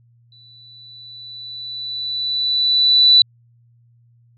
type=tone with exponential growth; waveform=sine; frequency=3971 Hz; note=B7; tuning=9 cents sharp; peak=-6 dBFS; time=0.32-3.22 s; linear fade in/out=2 ms; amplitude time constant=630 ms; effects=added 118 Hz sine -51 dBFS peak until 4.37 s + AAC 64 kbps